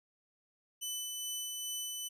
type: tone with tremolo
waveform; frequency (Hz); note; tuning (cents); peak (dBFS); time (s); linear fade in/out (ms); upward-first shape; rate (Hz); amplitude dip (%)
15% pulse; 3000; F#7; +23; -29; 0.81-2.09; 20; sine; 2.4; 25
effects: none